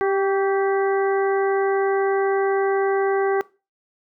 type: harmonic tone with a mistuned harmonic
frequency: 392 Hz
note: G4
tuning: in tune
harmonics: 1 / 2 / 3 / 4 / 5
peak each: -19 / -25 / -29 / -31 / -33 dBFS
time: 0.01-3.41 s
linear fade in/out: 0 ms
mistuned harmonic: 3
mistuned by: -42 cents
effects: noise-tail reverb RT60 0.3 s tail -20 dB re dry